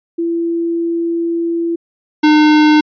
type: tone pair in turn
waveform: sine / square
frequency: 336.5 / 303.7 Hz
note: E4 / D#4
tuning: +36 / -42 cents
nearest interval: major second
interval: 178 cents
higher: first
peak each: -14 / -7 dBFS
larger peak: second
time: 0.18-1.76 / 2.23-2.81 s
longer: first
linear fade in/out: 10 ms
effects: resampled to 11025 Hz